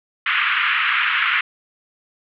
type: band-pass noise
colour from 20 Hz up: pink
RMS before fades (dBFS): -19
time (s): 0.26-1.41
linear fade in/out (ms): 5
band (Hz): 1200 to 3000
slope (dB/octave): 48
effects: none